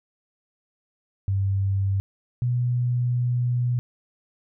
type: tone pair in turn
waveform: sine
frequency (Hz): 97.7 / 122.7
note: G2 / B2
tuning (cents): -5 / -11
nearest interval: major third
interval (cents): 394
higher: second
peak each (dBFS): -20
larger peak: neither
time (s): 1.28-2 / 2.42-3.79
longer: second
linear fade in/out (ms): 0
effects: none